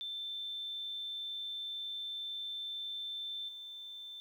sine tone with level steps, 3549 Hz, A7, 14 cents sharp, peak -38 / -44 dBFS, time 0.01-4.2 s, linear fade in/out 0 ms, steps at 3.48 s, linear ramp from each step 10 ms, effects 11-bit

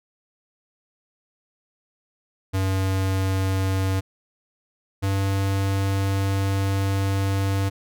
square tone pair in turn, 95.5 / 97.68 Hz, G2 / G2, -45 / -6 cents, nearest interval unison, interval 39 cents, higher second, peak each -21 dBFS, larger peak neither, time 2.53-4.01 / 5.02-7.7 s, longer second, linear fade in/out 20 ms, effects none

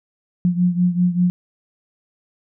sine beating tone pair, 176.6 / 181.7 Hz, F3 / F#3, +20 / -31 cents, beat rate 5.1 Hz, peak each -16 / -20 dBFS, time 0.45-1.3 s, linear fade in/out 0 ms, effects none

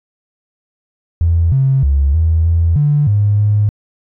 triangle tone with pitch steps, 83.8 / 134.3 / 69.5 / 81 / 83.5 / 146.7 / 103.2 / 104.4 Hz, E2 / C3 / C#2 / E2 / E2 / D3 / G#2 / G#2, +29 / +46 / +5 / -30 / +23 / -2 / -10 / +10 cents, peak -5 dBFS, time 1.21-3.69 s, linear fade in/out 0 ms, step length 310 ms, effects tanh soft clip ceiling -7 dBFS

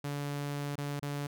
sawtooth tone with dropouts, 143.7 Hz, D3, 37 cents flat, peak -30 dBFS, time 0.04-1.27 s, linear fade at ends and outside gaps 5 ms, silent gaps 0.756-0.78 / 0.997-1.025 s, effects none

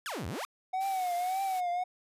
sawtooth exponential two-way sweep, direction down then up, 1802 to 72.1 to 1287 Hz, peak -31 dBFS, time 0.06-0.45 s, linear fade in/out 0 ms, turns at 0.27 s
triangle tone with vibrato, 740 Hz, F#5, in tune, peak -27 dBFS, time 0.73-1.84 s, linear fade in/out 10 ms, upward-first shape triangle, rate 1.8 Hz, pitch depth 110 cents each way
white high-pass noise, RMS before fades -46 dBFS, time 0.8-1.61 s, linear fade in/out 20 ms, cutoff 320 Hz, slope 24 dB/octave
effects resampled to 32000 Hz

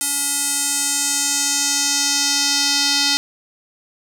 square tone with band-pass filter sweep, 283.4 Hz, C#4, 38 cents sharp, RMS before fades -19 dBFS, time 0.01-3.17 s, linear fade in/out 0 ms, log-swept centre 9600 to 4700 Hz, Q 2.3, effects 7-bit

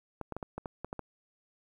clicks, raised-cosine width 1 ms, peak -23 dBFS, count 9, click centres 0.213 / 0.323 / 0.366 / 0.428 / 0.58 / 0.658 / 0.846 / 0.929 / 0.993 s, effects 10-bit

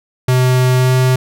square tone with pitch glide, 127.4 to 128.58 Hz, C3 to C3, -46 to -30 cents, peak -10 dBFS, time 0.28-1.16 s, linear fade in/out 5 ms, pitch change +16 cents, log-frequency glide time 0.76-0.93 s, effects none

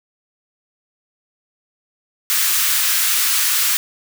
white high-pass noise, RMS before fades -17 dBFS, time 2.3-3.77 s, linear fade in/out 0 ms, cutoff 1200 Hz, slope 24 dB/octave, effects none

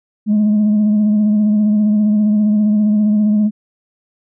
sine tone with vibrato, 210.7 Hz, G#3, 25 cents sharp, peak -8 dBFS, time 0.26-3.51 s, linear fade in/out 50 ms, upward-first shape triangle, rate 15 Hz, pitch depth 39 cents each way, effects tanh soft clip ceiling -8 dBFS

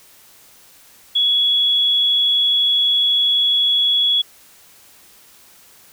sine tone, 3367 Hz, G#7, 23 cents sharp, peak -13 dBFS, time 1.15-4.22 s, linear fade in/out 10 ms, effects white hiss -48 dBFS RMS until 5.92 s

